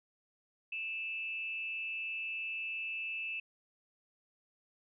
sine tone with frequency modulation, 2637 Hz, E7, in tune, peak -36 dBFS, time 0.72-3.4 s, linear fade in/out 5 ms, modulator 206 Hz, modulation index 0.4, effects none

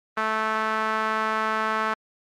sawtooth tone with band-pass filter, 218.6 Hz, A3, 11 cents flat, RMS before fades -25 dBFS, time 0.17-1.94 s, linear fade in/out 5 ms, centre 1300 Hz, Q 2.4, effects Opus 32 kbps

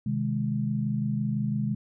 sine chord, Ab major, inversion first, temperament just, 129.78 / 155.74 / 207.7 Hz, C3 / Eb3 / Ab3, -14 / +2 / 0 cents, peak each -29 / -32 / -28 dBFS, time 0.06-1.75 s, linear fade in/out 5 ms, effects none

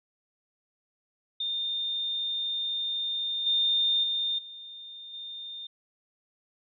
sine tone with level steps, 3626 Hz, A#7, 49 cents flat, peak -28 / -22 / -26 / -41 / -37 dBFS, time 1.4-5.67 s, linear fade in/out 5 ms, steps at 3.46 / 4.03 / 4.38 / 5.13 s, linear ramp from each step 10 ms, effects none

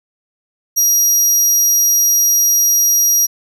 30% pulse tone, 5730 Hz, F8, 44 cents sharp, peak -6 dBFS, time 0.76-3.27 s, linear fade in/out 20 ms, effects none

